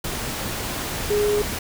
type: tone in noise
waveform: sine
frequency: 415.3 Hz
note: G#4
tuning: in tune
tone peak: -18 dBFS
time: 1.1-1.42 s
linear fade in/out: 5 ms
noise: pink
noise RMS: -28 dBFS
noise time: 0.04-1.59 s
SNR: +7 dB
effects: none